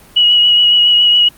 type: tone with vibrato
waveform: sine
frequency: 2914 Hz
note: F#7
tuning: 27 cents flat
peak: -6 dBFS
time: 0.16-1.29 s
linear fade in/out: 10 ms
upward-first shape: sine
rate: 7.2 Hz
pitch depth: 18 cents each way
effects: pink hiss -42 dBFS RMS until 1.37 s + Opus 32 kbps